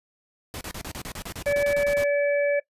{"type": "noise bursts", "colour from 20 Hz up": "pink", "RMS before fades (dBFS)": -35, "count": 15, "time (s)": [0.54, 2.037], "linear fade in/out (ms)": 0, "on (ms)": 69, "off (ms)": 33}
{"type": "harmonic tone", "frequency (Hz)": 574, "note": "D5", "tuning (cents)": -40, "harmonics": [1, 3, 4], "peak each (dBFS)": [-20, -30, -32], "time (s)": [1.46, 2.6], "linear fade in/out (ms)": 10}
{"effects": ["noise-tail reverb RT60 0.1 s tail -20 dB re dry", "resampled to 32000 Hz"]}